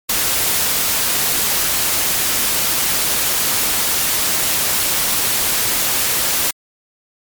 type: noise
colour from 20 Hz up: white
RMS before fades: -17 dBFS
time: 0.09-6.51 s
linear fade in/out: 5 ms
effects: MP3 96 kbps